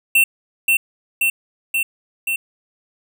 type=tone with echo; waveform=square; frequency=2700 Hz; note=E7; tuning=41 cents sharp; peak=-11 dBFS; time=0.15-0.24 s; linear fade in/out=5 ms; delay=530 ms; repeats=4; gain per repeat=-2 dB; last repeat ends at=2.36 s; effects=none